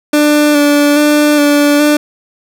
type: tone with vibrato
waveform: 30% pulse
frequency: 293.7 Hz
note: D4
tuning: in tune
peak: -4 dBFS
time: 0.13-1.97 s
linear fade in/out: 5 ms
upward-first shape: square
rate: 1.2 Hz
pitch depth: 19 cents each way
effects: none